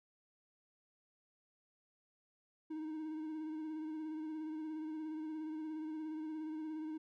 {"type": "tone with vibrato", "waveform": "triangle", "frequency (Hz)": 312.1, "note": "D#4", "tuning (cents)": 5, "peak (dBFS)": -38, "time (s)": [2.7, 6.98], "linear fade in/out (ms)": 10, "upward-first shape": "sine", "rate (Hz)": 17, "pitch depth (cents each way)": 33, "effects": []}